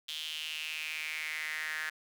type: tone with high-pass filter sweep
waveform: sawtooth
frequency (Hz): 155.56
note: D#3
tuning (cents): 0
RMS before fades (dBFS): -38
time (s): 0.08-1.9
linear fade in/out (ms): 10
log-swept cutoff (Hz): 3300 to 1700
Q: 5.8
effects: none